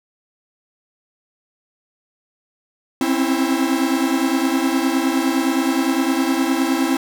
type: tone cluster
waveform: 45% pulse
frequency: 261.2 / 270.9 / 329.1 Hz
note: C4 / C#4 / E4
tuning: -3 / -40 / -3 cents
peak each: -21 dBFS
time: 3.01-6.97 s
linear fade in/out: 2 ms
effects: none